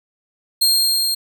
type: tone with level ramp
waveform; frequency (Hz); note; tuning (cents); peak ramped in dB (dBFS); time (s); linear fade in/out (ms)
sawtooth; 4215; C8; +12; -9 to -15; 0.61-1.15; 10
effects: none